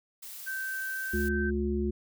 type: noise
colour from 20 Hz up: blue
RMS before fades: -43 dBFS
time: 0.22-1.29 s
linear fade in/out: 10 ms
type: tone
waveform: sine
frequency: 1552 Hz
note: G6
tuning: 18 cents flat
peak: -32 dBFS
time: 0.46-1.51 s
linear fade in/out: 20 ms
type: harmonic tone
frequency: 71.6 Hz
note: D2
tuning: 43 cents flat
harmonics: 1 / 3 / 5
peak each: -31 / -31 / -31 dBFS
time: 1.13-1.91 s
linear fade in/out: 10 ms
effects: none